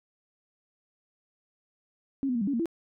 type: tone with pitch steps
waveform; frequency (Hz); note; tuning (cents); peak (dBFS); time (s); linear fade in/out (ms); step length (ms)
sine; 272.8 / 249.1 / 233.1 / 197.9 / 281.5 / 232 / 333.6; C#4 / B3 / A#3 / G3 / C#4 / A#3 / E4; -28 / +15 / 0 / +17 / +27 / -8 / +21; -25; 2.23-2.657; 0; 61
effects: none